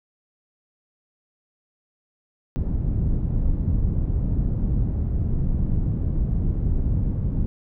pink low-pass noise, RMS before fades -22 dBFS, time 2.56-7.46 s, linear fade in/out 0 ms, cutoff 160 Hz, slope 12 dB/octave, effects none

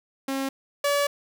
sawtooth tone pair in turn, 270 / 572.1 Hz, C#4 / D5, -45 / -45 cents, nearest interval octave + minor second, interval 1300 cents, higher second, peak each -22 / -17 dBFS, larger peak second, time 0.28-0.49 / 0.84-1.07 s, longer second, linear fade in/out 5 ms, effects none

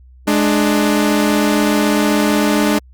sawtooth tone pair together, 210 / 297 Hz, G#3 / D4, +19 / +20 cents, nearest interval tritone, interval 601 cents, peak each -11 dBFS, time 0.27-2.79 s, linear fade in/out 10 ms, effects added 63 Hz sine -40 dBFS peak until 2.93 s + Opus 48 kbps

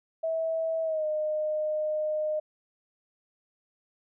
sine tone with pitch glide, 649 to 613.6 Hz, E5 to D#5, -27 to -24 cents, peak -26 dBFS, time 0.23-2.4 s, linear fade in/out 10 ms, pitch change -97 cents, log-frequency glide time 0.83-1.06 s, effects none

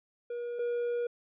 triangle tone pair in turn, 478.7 / 478.7 Hz, A#4 / A#4, +46 / +46 cents, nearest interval unison, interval 0 cents, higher neither, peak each -32 / -27 dBFS, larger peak second, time 0.3-0.59 / 0.59-1.07 s, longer second, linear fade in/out 5 ms, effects resampled to 8000 Hz

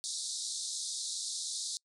pink band-pass noise, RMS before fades -38 dBFS, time 0.04-1.77 s, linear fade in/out 0 ms, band 3700 to 9800 Hz, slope 96 dB/octave, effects noise-tail reverb RT60 0.1 s tail -26 dB re dry

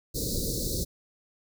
pink band-stop noise, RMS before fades -30 dBFS, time 0.14-0.85 s, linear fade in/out 20 ms, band 560 to 3900 Hz, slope 96 dB/octave, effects none

